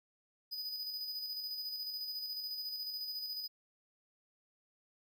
square tone with tremolo, 4978 Hz, D#8, in tune, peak -38 dBFS, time 0.51-3.48 s, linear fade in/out 20 ms, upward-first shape square, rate 14 Hz, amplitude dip 35%, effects none

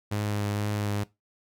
sawtooth tone with vibrato, 103.5 Hz, G#2, 5 cents flat, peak -23 dBFS, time 0.11-1.04 s, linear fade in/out 10 ms, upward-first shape triangle, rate 2.1 Hz, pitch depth 19 cents each way, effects noise-tail reverb RT60 0.2 s tail -19 dB re dry

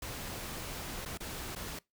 pink noise with dropouts, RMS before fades -41 dBFS, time 0.02-1.79 s, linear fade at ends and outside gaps 5 ms, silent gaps 1.052-1.058 / 1.175-1.203 / 1.552-1.56 s, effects noise-tail reverb RT60 0.2 s tail -23 dB re dry

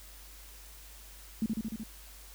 sine tone with echo, 220 Hz, A3, in tune, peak -26 dBFS, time 1.42-1.46 s, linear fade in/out 2 ms, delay 75 ms, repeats 5, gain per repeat -2 dB, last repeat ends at 1.835 s, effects added 50 Hz sine -51 dBFS peak until 2.34 s + white hiss -53 dBFS RMS until 2.34 s

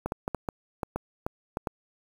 clicks, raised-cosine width 1 ms, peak -15 dBFS, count 10, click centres 0.06 / 0.121 / 0.279 / 0.347 / 0.488 / 0.832 / 0.96 / 1.265 / 1.571 / 1.672 s, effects 7-bit

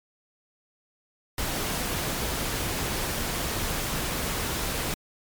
pink noise, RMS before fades -29 dBFS, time 1.38-4.94 s, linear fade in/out 2 ms, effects MP3 96 kbps

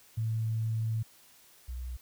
sine tone pair in turn, 111.7 / 62.11 Hz, A2 / B1, +27 / +10 cents, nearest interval minor seventh, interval 1017 cents, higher first, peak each -28 / -35 dBFS, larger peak first, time 0.17-1.03 / 1.68-1.97 s, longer first, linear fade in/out 10 ms, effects white hiss -59 dBFS RMS until 2.01 s

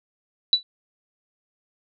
sine tone with exponential decay, 3951 Hz, B7, in tune, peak -9 dBFS, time 0.53-0.63 s, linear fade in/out 1 ms, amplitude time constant 20 ms, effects none

